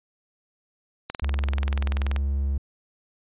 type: click train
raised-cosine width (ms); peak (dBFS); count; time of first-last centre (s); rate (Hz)
0.3; -14; 23; 1.1-2.163; 20.7
type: tone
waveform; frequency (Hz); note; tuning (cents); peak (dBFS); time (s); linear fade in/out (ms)
triangle; 69.3; C#2; 0; -20; 1.22-2.58; 5
effects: resampled to 8000 Hz